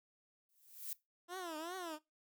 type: noise with exponential growth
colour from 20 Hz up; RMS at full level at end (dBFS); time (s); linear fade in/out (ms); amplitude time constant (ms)
violet; -40; 0.49-0.93; 2; 95
type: tone with vibrato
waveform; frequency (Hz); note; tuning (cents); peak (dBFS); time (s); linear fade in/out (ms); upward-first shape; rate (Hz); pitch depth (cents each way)
15% pulse; 339.9; F4; -47; -36; 1.28-1.99; 50; triangle; 2.6; 210
effects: noise-tail reverb RT60 0.2 s tail -20 dB re dry